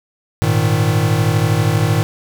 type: chord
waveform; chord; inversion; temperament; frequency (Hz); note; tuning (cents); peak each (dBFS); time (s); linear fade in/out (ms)
square; Ab suspended second; none; equal; 103.83 / 116.54 / 155.56; Ab2 / Bb2 / Eb3; 0 / 0 / 0; -18; 0.42-2.03; 0
effects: none